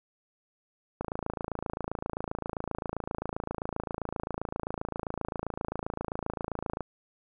click train, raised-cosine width 1 ms, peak -18 dBFS, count 161, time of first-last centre 1.01-6.807 s, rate 27.6 Hz, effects none

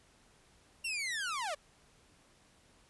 sawtooth linear sweep, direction down, 2794 to 551 Hz, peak -31 dBFS, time 0.84-1.55 s, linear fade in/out 10 ms, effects pink hiss -65 dBFS RMS until 2.89 s + resampled to 24000 Hz

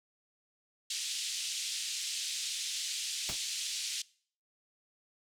pink band-pass noise, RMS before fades -37 dBFS, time 0.9-4.02 s, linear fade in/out 5 ms, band 3000 to 8500 Hz, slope 24 dB/octave
pink noise with exponential decay, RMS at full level -36 dBFS, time 3.29-3.4 s, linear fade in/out 0 ms, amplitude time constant 23 ms
effects noise-tail reverb RT60 0.5 s tail -22 dB re dry

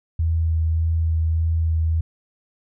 sine tone with vibrato, 81.2 Hz, E2, 26 cents flat, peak -17 dBFS, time 0.19-2.01 s, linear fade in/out 5 ms, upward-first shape sine, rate 1.7 Hz, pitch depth 14 cents each way, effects none

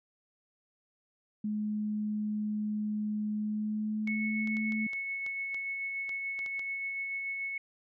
sine tone with pitch glide, 211.5 to 217.7 Hz, G#3 to A3, +32 to -18 cents, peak -30 dBFS, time 1.44-4.87 s, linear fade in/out 5 ms, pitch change +50 cents, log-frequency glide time 3.33-4.62 s
sine tone with tremolo, 2202 Hz, C#7, 12 cents flat, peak -32 dBFS, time 4.07-7.58 s, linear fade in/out 5 ms, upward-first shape sine, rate 6.9 Hz, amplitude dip 25%
clicks, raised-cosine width 0.2 ms, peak -30 dBFS, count 11, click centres 4.075 / 4.474 / 4.569 / 4.722 / 4.933 / 5.264 / 5.545 / 6.093 / 6.391 / 6.462 / 6.594 s
effects none

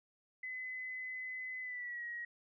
sine tone with pitch glide, 2023 to 1898.5 Hz, B6 to A#6, +41 to +31 cents, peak -40 dBFS, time 0.43-2.25 s, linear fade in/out 5 ms, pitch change -110 cents, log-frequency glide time 1.61-2.04 s, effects none

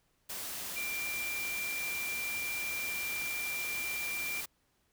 sine tone in noise, 2370 Hz, D7, 15 cents sharp, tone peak -35 dBFS, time 0.76-4.41 s, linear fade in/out 10 ms, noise white, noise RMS -40 dBFS, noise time 0.29-4.46 s, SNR +2 dB, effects pink hiss -74 dBFS RMS until 4.92 s

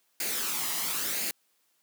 white noise with flanger, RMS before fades -31 dBFS, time 0.2-1.31 s, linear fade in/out 2 ms, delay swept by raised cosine 0.43 to 1.02 ms, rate 0.96 Hz, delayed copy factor +0.5, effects white hiss -71 dBFS RMS until 1.82 s + high-pass 200 Hz 12 dB/octave

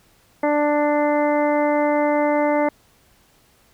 harmonic tone, 295 Hz, D4, 8 cents sharp, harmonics 1 / 2 / 3 / 4 / 5 / 6 / 7, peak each -21 / -19 / -23 / -32 / -35 / -35 / -30 dBFS, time 0.43-2.69 s, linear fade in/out 5 ms, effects pink hiss -57 dBFS RMS until 3.73 s

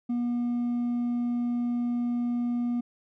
sine tone with hard clipping, 240.7 Hz, B3, 44 cents flat, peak -26 dBFS, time 0.09-2.81 s, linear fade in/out 10 ms, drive 2 dB, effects none

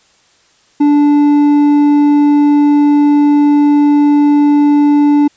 sine tone with hard clipping, 291.6 Hz, D4, 12 cents flat, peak -7 dBFS, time 0.8-5.28 s, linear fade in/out 10 ms, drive 5 dB, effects white hiss -51 dBFS RMS until 5.36 s + resampled to 16000 Hz

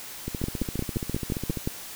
two click trains, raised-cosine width 3 ms, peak -13 / -17 dBFS, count 8 / 20, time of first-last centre 0.44-1.675 / 0.28-1.573 s, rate 5.67 / 14.7 Hz, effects white hiss -40 dBFS RMS until 1.95 s

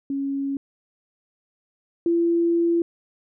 sine tone pair in turn, 276.2 / 339 Hz, C#4 / E4, -6 / +49 cents, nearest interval major third, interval 355 cents, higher second, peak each -23 / -17 dBFS, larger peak second, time 0.1-0.57 / 2.06-2.82 s, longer second, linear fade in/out 2 ms, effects none

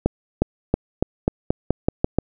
accelerating click train, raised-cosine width 2 ms, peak -3 dBFS, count 10, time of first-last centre 0.06-2.186 s, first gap 360 ms, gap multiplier 0.89, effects none

